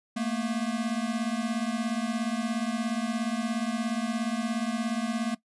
square beating tone pair, 220 / 237 Hz, A3 / A#3, 0 / +29 cents, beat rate 17 Hz, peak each -31 / -31 dBFS, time 0.16-5.35 s, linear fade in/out 10 ms, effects noise-tail reverb RT60 0.1 s tail -18 dB re dry + resampled to 24000 Hz

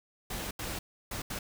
pink noise bursts at uneven times, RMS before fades -37 dBFS, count 4, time 0.3-0.51 / 0.59-0.79 / 1.11-1.22 / 1.3-1.39 s, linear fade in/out 5 ms, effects none

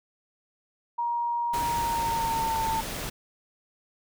sine tone with pitch glide, 946 to 895.5 Hz, A#5 to A5, +25 to +30 cents, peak -25 dBFS, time 0.98-2.81 s, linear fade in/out 10 ms, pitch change -95 cents, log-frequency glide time 1.58-2.64 s
pink noise, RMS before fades -34 dBFS, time 1.53-3.1 s, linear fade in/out 10 ms
effects none

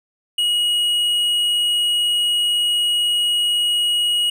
sine tone with tanh clipping, 2899 Hz, F#7, 36 cents flat, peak -17 dBFS, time 0.38-4.3 s, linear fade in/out 5 ms, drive 8 dB, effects none

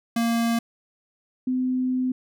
square / sine tone pair in turn, 231.8 / 255.2 Hz, A#3 / C4, -10 / -43 cents, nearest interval major second, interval 167 cents, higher second, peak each -21 dBFS, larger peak neither, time 0.16-0.59 / 1.47-2.12 s, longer second, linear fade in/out 5 ms, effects none

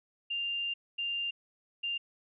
sine tone bursts at uneven times, 2794 Hz, F7, in tune, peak -31 dBFS, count 3, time 0.3-0.74 / 0.98-1.31 / 1.83-1.98 s, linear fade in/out 10 ms, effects none

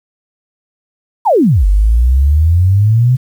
sine exponential two-way sweep, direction down then up, 1015 to 47.07 to 130.7 Hz, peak -6 dBFS, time 1.25-3.17 s, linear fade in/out 20 ms, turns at 1.66 s, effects 7-bit

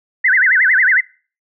sine tone with vibrato, 1760 Hz, A6, in tune, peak -9 dBFS, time 0.24-1.01 s, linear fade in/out 10 ms, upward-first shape sine, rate 11 Hz, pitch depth 290 cents each way, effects noise-tail reverb RT60 0.4 s tail -25 dB re dry

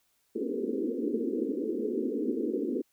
white band-pass noise, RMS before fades -31 dBFS, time 0.35-2.82 s, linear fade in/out 10 ms, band 220 to 470 Hz, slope 96 dB/octave, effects white hiss -72 dBFS RMS until 2.92 s

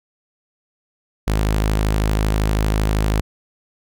sawtooth tone, 52.7 Hz, G#1, 26 cents sharp, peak -12 dBFS, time 1.27-3.21 s, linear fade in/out 10 ms, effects none

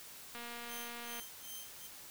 click train, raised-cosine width 0.3 ms, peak -31 dBFS, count 202, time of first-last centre 0.35-1.198 s, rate 237 Hz
5% pulse tone with tremolo, 3131 Hz, G7, 3 cents flat, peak -36 dBFS, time 0.68-1.88 s, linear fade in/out 20 ms, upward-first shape sine, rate 2.6 Hz, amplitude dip 100%
effects white hiss -52 dBFS RMS until 2.1 s

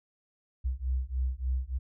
sine beating tone pair, 62.5 / 65.9 Hz, B1 / C2, +21 / +13 cents, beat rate 3.4 Hz, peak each -31 dBFS, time 0.64-1.79 s, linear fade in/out 20 ms, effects none

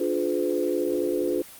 sine chord, D diminished seventh, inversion none, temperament just, 293.7 / 352.4 / 422.9 / 507.5 Hz, D4 / F4 / Ab4 / Cb5, 0 / +16 / +31 / +47 cents, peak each -29 / -26 / -29 / -28 dBFS, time 0-1.42 s, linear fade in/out 5 ms, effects white hiss -45 dBFS RMS until 1.59 s + Opus 24 kbps

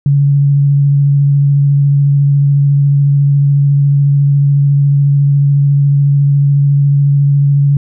sine tone with vibrato, 141.4 Hz, C#3, 35 cents sharp, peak -6 dBFS, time 0.06-7.77 s, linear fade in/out 2 ms, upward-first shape triangle, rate 14 Hz, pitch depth 17 cents each way, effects none

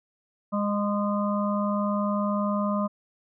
harmonic tone with a mistuned harmonic, 204.6 Hz, G#3, 26 cents flat, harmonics 1 / 3 / 5 / 6, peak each -25 / -30 / -32 / -33 dBFS, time 0.52-2.88 s, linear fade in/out 20 ms, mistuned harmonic 5, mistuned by +20 cents, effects none

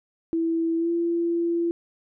sine tone with pitch glide, 329.6 to 339.5 Hz, E4 to F4, 0 to -49 cents, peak -21 dBFS, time 0.33-1.71 s, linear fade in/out 0 ms, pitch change +51 cents, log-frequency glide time 0.77-0.9 s, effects none

